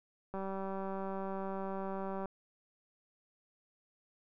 click train, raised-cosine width 1 ms, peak -27 dBFS, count 371, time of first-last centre 0.34-2.257 s, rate 193 Hz, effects none

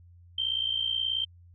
sine tone with amplitude modulation, 3136 Hz, G7, in tune, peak -23 dBFS, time 0.38-1.25 s, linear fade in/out 5 ms, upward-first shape sine, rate 58.6 Hz, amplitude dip 75%, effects added 87 Hz sine -51 dBFS peak until 1.54 s

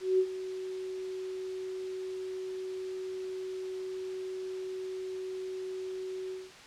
sine tone with ADSR envelope, 374.5 Hz, F#4, 21 cents sharp, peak -21 dBFS, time 0-6.52 s, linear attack 190 ms, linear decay 66 ms, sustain -14 dB, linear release 210 ms, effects white hiss -50 dBFS RMS until 6.66 s + low-pass 5000 Hz 12 dB/octave

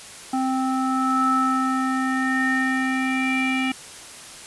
square tone with low-pass filter sweep, 261.6 Hz, C4, in tune, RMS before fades -22 dBFS, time 0.33-3.72 s, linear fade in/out 5 ms, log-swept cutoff 1000 to 2600 Hz, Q 8.1, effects white hiss -40 dBFS RMS until 4.46 s + resampled to 24000 Hz

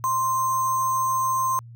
sine tone with sample-and-hold, 1046.5 Hz, C6, in tune, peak -20 dBFS, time 0.04-1.59 s, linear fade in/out 0 ms, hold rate 7350 Hz, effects added 117 Hz sine -40 dBFS peak until 1.75 s

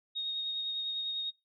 sine tone with vibrato, 3729 Hz, A#7, in tune, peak -32 dBFS, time 0.15-1.31 s, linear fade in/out 20 ms, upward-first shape sine, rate 10 Hz, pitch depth 8 cents each way, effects noise-tail reverb RT60 0.2 s tail -19 dB re dry

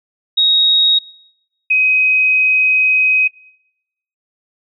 sine tone pair in turn, 3772 / 2523 Hz, A#7 / D#7, +20 / +23 cents, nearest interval perfect fifth, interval 697 cents, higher first, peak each -9 dBFS, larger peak neither, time 0.37-0.99 / 1.7-3.28 s, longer second, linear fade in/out 10 ms, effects noise-tail reverb RT60 0.9 s tail -25 dB re dry

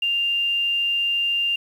sine tone with quantisation, 2794 Hz, F7, in tune, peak -19 dBFS, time 0.02-1.56 s, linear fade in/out 5 ms, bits 8, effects none

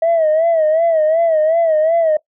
sine tone with vibrato, 644 Hz, E5, 41 cents flat, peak -9 dBFS, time 0.02-2.17 s, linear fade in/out 5 ms, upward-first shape sine, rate 2.7 Hz, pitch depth 86 cents each way, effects noise-tail reverb RT60 0.1 s tail -20 dB re dry + tanh soft clip ceiling -8 dBFS

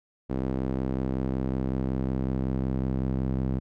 sawtooth tone with band-pass filter sweep, 65.4 Hz, C2, in tune, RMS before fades -28 dBFS, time 0.29-3.6 s, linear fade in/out 20 ms, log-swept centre 290 to 190 Hz, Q 1, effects none

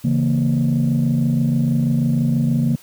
sine chord, A# diminished, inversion first, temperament equal, 138.59 / 164.81 / 233.1 Hz, C#3 / E3 / A#3, 0 / 0 / 0 cents, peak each -17 / -20 / -17 dBFS, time 0.04-2.76 s, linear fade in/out 10 ms, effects tanh soft clip ceiling -10 dBFS + white hiss -47 dBFS RMS until 2.82 s

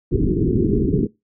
white low-pass noise, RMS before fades -18 dBFS, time 0.11-1.07 s, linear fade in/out 10 ms, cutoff 420 Hz, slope 96 dB/octave, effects noise-tail reverb RT60 0.2 s tail -21 dB re dry

